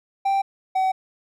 triangle tone pair in turn, 784 / 757.2 Hz, G5 / F#5, 0 / +40 cents, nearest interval minor second, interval 60 cents, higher first, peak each -16 dBFS, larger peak neither, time 0.25-0.42 / 0.75-0.92 s, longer neither, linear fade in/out 10 ms, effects none

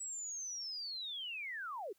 sine linear sweep, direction down, 7890 to 343.1 Hz, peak -40 dBFS, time 0-1.93 s, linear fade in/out 10 ms, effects white hiss -75 dBFS RMS until 1.98 s

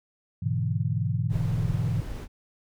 sine chord, E dominant seventh, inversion first, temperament equal with one note detuned, 103.17 / 123.47 / 146.83 / 164.81 Hz, G#2 / B2 / D3 / E3, -11 / 0 / 0 / 0 cents, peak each -28 / -28 / -32 / -31 dBFS, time 0.42-2.01 s, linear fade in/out 10 ms
brown noise, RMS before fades -35 dBFS, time 1.29-2.28 s, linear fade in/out 50 ms
effects none

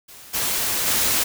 white noise with level steps, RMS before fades -43 / -23 / -20 dBFS, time 0.08-1.24 s, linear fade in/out 10 ms, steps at 0.33 / 0.86 s, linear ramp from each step 20 ms, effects none

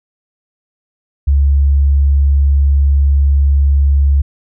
sine tone, 70 Hz, C#2, 18 cents sharp, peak -7 dBFS, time 1.27-4.22 s, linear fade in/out 10 ms, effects none

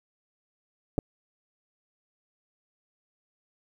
clicks, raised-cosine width 2 ms, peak -14 dBFS, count 2, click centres 0.981 / 0.988 s, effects 9-bit

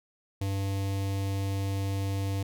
square tone with notch filter, 98 Hz, G2, in tune, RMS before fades -30 dBFS, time 0.41-2.43 s, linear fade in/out 5 ms, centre 1400 Hz, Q 1.4, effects none

